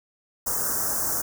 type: band-stop noise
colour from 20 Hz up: white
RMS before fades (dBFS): -26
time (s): 0.46-1.22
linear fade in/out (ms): 10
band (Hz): 1600 to 5600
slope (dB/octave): 48
effects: none